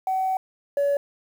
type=tone pair in turn; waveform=sine; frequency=757 / 567.1 Hz; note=F#5 / C#5; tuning=+39 / +39 cents; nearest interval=perfect fourth; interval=500 cents; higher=first; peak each=-20 / -17 dBFS; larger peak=second; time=0.07-0.37 / 0.77-0.97 s; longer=first; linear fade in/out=2 ms; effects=tanh soft clip ceiling -17 dBFS + 8-bit